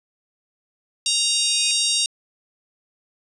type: tone with exponential growth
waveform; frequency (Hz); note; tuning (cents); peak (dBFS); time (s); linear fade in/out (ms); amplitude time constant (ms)
40% pulse; 2489; D#7; 0; -26; 1.06-1.71; 0; 140
type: harmonic tone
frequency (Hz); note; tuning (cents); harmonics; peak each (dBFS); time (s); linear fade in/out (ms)
933; A#5; +1; 3 / 4 / 5 / 6 / 7 / 8 / 9 / 10; -27 / -23 / -26 / -25 / -30 / -30 / -28 / -29; 1.06-2.06; 2
effects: resampled to 24000 Hz